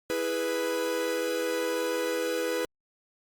45% pulse chord, E major, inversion none, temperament equal, 329.6 / 415.3 / 493.9 Hz, E4 / G#4 / B4, 0 / 0 / 0 cents, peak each -34 / -34 / -29 dBFS, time 0.1-2.65 s, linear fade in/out 0 ms, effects Opus 48 kbps

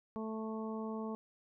harmonic tone, 220 Hz, A3, in tune, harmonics 1 / 2 / 3 / 4 / 5, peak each -39 / -43 / -49 / -49 / -49 dBFS, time 0.16-1.15 s, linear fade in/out 0 ms, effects none

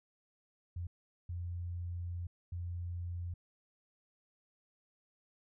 sine tone bursts at uneven times, 87.31 Hz, F2, in tune, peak -37 dBFS, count 3, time 0.76-0.87 / 1.29-2.27 / 2.52-3.34 s, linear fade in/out 5 ms, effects none

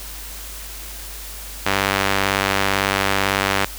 sawtooth tone with band-pass filter, 98 Hz, G2, in tune, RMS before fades -20 dBFS, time 1.66-3.65 s, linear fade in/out 0 ms, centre 2100 Hz, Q 0.69, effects added 50 Hz sine -35 dBFS peak until 3.78 s + white hiss -35 dBFS RMS until 3.78 s

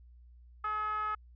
10% pulse tone with band-pass filter, 426.1 Hz, G#4, 44 cents sharp, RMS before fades -34 dBFS, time 0.64-1.15 s, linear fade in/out 5 ms, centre 1200 Hz, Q 8.4, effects added 60 Hz sine -53 dBFS peak until 1.35 s + resampled to 11025 Hz

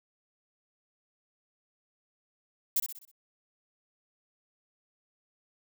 violet noise with echo, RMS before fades -26 dBFS, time 2.76-2.8 s, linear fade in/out 5 ms, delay 63 ms, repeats 5, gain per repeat -7 dB, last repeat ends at 3.115 s, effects none

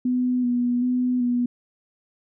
sine tone with vibrato, 246.9 Hz, B3, in tune, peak -19 dBFS, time 0.05-1.46 s, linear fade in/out 5 ms, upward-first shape square, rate 1.3 Hz, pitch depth 22 cents each way, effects none

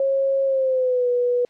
sine tone with pitch glide, 543 to 489.4 Hz, C#5 to B4, -36 to -16 cents, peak -17 dBFS, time 0-1.45 s, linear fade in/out 2 ms, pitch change -180 cents, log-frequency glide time 0.45-1.09 s, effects white hiss -61 dBFS RMS until 1.49 s + low-pass 4000 Hz 12 dB/octave

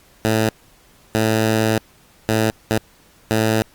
10% pulse tone bursts at uneven times, 110.2 Hz, A2, 3 cents sharp, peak -7 dBFS, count 5, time 0.25-0.49 / 1.15-1.78 / 2.29-2.5 / 2.71-2.78 / 3.31-3.62 s, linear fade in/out 0 ms, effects pink hiss -52 dBFS RMS until 3.74 s + Opus 48 kbps

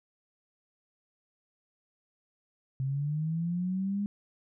sine linear sweep, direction up, 130.81 to 205.7 Hz, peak -28 dBFS, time 2.8-4.06 s, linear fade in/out 0 ms, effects none

